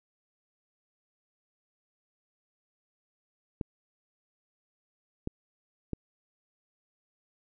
clicks, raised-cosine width 3 ms, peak -19 dBFS, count 3, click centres 3.612 / 5.274 / 5.933 s, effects none

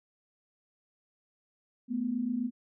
sine tone pair together, 220.5 / 248.4 Hz, A3 / B3, +4 / +10 cents, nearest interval major second, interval 206 cents, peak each -34 / -30 dBFS, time 1.88-2.51 s, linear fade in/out 50 ms, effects none

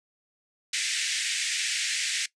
pink band-pass noise, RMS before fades -29 dBFS, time 0.73-2.26 s, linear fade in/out 5 ms, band 1800 to 8900 Hz, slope 48 dB/octave, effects noise-tail reverb RT60 0.1 s tail -19 dB re dry

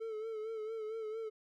triangle tone with vibrato, 440 Hz, A4, in tune, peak -36 dBFS, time 0-1.3 s, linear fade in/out 20 ms, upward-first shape sine, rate 4.4 Hz, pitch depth 51 cents each way, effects none

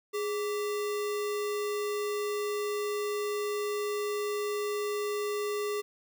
sine tone with sample-and-hold, 415.3 Hz, G#4, in tune, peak -29 dBFS, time 0.13-5.82 s, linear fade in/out 20 ms, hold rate 1575 Hz, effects none

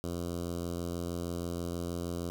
10% pulse tone with notch filter, 86.3 Hz, F2, 20 cents flat, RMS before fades -36 dBFS, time 0.04-2.3 s, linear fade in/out 0 ms, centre 2000 Hz, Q 0.57, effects none

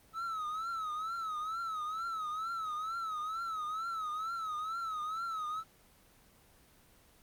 triangle tone with vibrato, 1293 Hz, E6, 34 cents flat, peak -33 dBFS, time 0.13-5.64 s, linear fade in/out 50 ms, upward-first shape triangle, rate 2.2 Hz, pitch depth 120 cents each way, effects pink hiss -63 dBFS RMS until 7.22 s + Opus 24 kbps

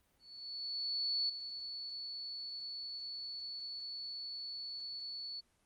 sine tone with ADSR envelope, 4435 Hz, C#8, in tune, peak -31 dBFS, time 0.19-5.41 s, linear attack 1100 ms, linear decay 9 ms, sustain -10 dB, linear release 19 ms, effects pink hiss -74 dBFS RMS until 5.65 s + Opus 24 kbps

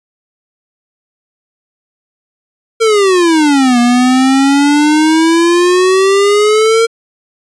square exponential two-way sweep, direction down then up, 460.7 to 238.3 to 460.7 Hz, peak -7 dBFS, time 2.8-6.87 s, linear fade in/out 20 ms, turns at 3.79 s, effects resampled to 22050 Hz

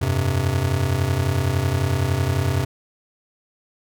square chord, F suspended second, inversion none, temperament just, 87.31 / 98.22 / 130.96 Hz, F2 / G2 / C3, 0 / +4 / +2 cents, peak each -25 / -24 / -23 dBFS, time 0.01-2.65 s, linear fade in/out 10 ms, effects none

